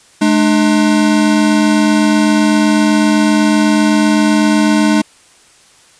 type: tone pair together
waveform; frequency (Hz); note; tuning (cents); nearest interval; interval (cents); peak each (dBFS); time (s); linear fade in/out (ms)
square; 212.1 / 300; G#3 / D4; +37 / +37; tritone; 600; -12; 0.21-5.02; 10
effects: white hiss -46 dBFS RMS until 5.99 s + resampled to 22050 Hz